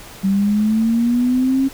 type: linear sweep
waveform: sine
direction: up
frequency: 191.2 to 271.7 Hz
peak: -13 dBFS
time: 0.23-1.69 s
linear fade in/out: 20 ms
effects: pink hiss -38 dBFS RMS until 1.73 s